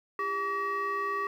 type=tone with frequency modulation; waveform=sine; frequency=1145 Hz; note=D6; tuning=44 cents flat; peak=-27 dBFS; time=0.19-1.27 s; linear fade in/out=2 ms; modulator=743 Hz; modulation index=0.87; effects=tanh soft clip ceiling -25 dBFS + 10-bit